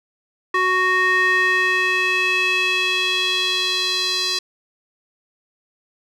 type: tone with band-pass filter sweep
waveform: square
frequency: 370 Hz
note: F#4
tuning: in tune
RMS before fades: -19 dBFS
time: 0.54-4.39 s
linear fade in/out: 5 ms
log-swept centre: 1500 to 4500 Hz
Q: 3.4
effects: none